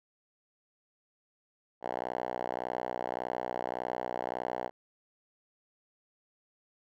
5% pulse tone with band-pass filter, 61.74 Hz, B1, in tune, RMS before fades -36 dBFS, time 1.81-4.71 s, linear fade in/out 50 ms, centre 790 Hz, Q 1.8, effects none

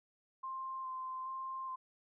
sine tone with vibrato, 1046.5 Hz, C6, in tune, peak -39 dBFS, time 0.43-1.76 s, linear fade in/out 10 ms, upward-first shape square, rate 1.2 Hz, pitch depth 12 cents each way, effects none

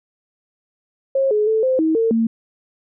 sine tone with pitch steps, 539 / 422.7 / 440.2 / 519 / 318.6 / 452.8 / 227.1 Hz, C#5 / G#4 / A4 / C5 / D#4 / A4 / A#3, -49 / +31 / +1 / -14 / +41 / +50 / -45 cents, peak -14 dBFS, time 1.15-2.27 s, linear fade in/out 5 ms, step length 160 ms, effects none

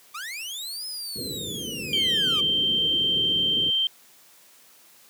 sawtooth linear two-way sweep, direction up then down, 1137 to 5140 to 1137 Hz, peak -29 dBFS, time 0.14-2.41 s, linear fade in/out 10 ms, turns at 0.86 s
pink low-pass noise, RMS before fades -32 dBFS, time 1.15-3.71 s, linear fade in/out 20 ms, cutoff 520 Hz, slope 96 dB/octave
sine tone, 3136 Hz, G7, in tune, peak -20 dBFS, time 1.93-3.87 s, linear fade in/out 2 ms
effects white hiss -54 dBFS RMS until 5.09 s + high-pass 150 Hz 12 dB/octave

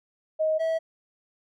sine / triangle tone pair in turn, 628 / 649 Hz, D#5 / E5, +16 / -27 cents, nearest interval minor second, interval 57 cents, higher second, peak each -21 dBFS, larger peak neither, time 0.39-0.59 / 0.59-0.79 s, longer neither, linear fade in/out 20 ms, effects none

